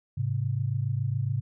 sine tone pair together, 106.5 / 133.67 Hz, G#2 / C3, +44 / +37 cents, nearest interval major third, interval 393 cents, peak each -28 dBFS, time 0.17-1.41 s, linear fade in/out 10 ms, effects none

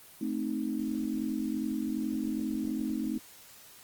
sine chord, A diminished, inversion none, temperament equal with one note detuned, 219 / 261.6 / 311.1 Hz, A3 / C4 / Eb4, -8 / 0 / 0 cents, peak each -34 dBFS, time 0.21-3.18 s, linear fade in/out 5 ms, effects white hiss -53 dBFS RMS until 3.83 s + Opus 24 kbps

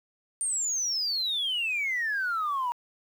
sine exponential sweep, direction down, 8990 to 941 Hz, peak -25 dBFS, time 0.41-2.72 s, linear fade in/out 0 ms, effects tanh soft clip ceiling -22 dBFS + 9-bit

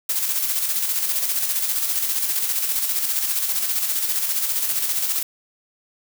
blue noise with tremolo, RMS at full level -21 dBFS, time 0.09-5.23 s, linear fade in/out 5 ms, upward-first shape square, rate 15 Hz, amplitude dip 40%, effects none

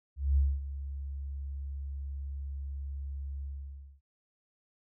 sine tone with ADSR envelope, 69.3 Hz, C#2, in tune, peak -21 dBFS, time 0.16-4.01 s, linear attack 210 ms, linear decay 230 ms, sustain -14 dB, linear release 580 ms, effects none

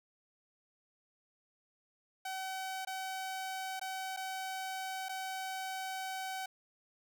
sawtooth tone with dropouts, 760 Hz, F#5, 46 cents sharp, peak -34 dBFS, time 2.25-6.46 s, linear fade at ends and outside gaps 5 ms, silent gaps 2.85-2.871 / 3.796-3.813 / 4.165-4.171 / 5.086-5.092 s, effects none

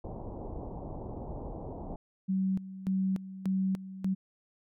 pink low-pass noise, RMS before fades -40 dBFS, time 0.04-1.96 s, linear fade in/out 2 ms, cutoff 900 Hz, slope 48 dB/octave
sine tone with tremolo, 190.2 Hz, F#3, 48 cents sharp, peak -26 dBFS, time 2.28-4.15 s, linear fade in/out 20 ms, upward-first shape square, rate 1.7 Hz, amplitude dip 80%
effects none

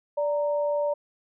sine tone pair together, 584.6 / 928 Hz, D5 / A#5, -8 / -8 cents, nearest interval minor sixth, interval 800 cents, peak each -23 / -33 dBFS, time 0.17-0.94 s, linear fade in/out 10 ms, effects none

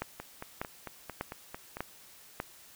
two click trains, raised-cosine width 0.5 ms, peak -24 / -18 dBFS, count 8 / 5, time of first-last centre 0.2-1.77 / 0.02-2.401 s, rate 4.46 / 1.68 Hz, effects white hiss -55 dBFS RMS until 2.75 s

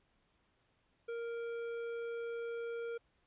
sine tone with tanh clipping, 466.2 Hz, A#4, in tune, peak -40 dBFS, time 1.08-2.98 s, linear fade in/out 10 ms, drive 12 dB, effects pink hiss -75 dBFS RMS until 3.26 s + resampled to 8000 Hz

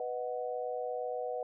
sine chord, B major, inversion none, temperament equal, 493.9 / 622.3 / 740 Hz, B4 / D#5 / F#5, 0 / 0 / 0 cents, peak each -36 / -40 / -39 dBFS, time 0-1.43 s, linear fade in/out 2 ms, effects none

